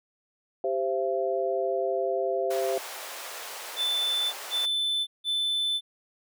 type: chord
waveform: sine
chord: C major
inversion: second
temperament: equal with one note detuned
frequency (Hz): 392 / 523.3 / 675.8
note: G4 / C5 / E5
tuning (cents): 0 / 0 / +43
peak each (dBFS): -29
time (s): 0.64-2.78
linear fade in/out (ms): 2
type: high-pass noise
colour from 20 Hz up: pink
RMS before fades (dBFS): -39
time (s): 2.5-4.66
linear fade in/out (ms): 10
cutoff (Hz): 520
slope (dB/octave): 24
type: tone bursts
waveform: triangle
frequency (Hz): 3520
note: A7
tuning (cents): 0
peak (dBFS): -23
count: 3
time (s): 3.76-5.81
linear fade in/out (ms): 50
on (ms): 570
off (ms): 170
effects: none